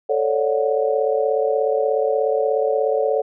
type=chord; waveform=sine; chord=D major seventh; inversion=second; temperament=just; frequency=440.5 / 550.6 / 587.3 / 734.2 Hz; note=A4 / C#5 / D5 / F#5; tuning=+2 / -12 / 0 / -14 cents; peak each=-20 / -21 / -24 / -26 dBFS; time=0.09-3.22 s; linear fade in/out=10 ms; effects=none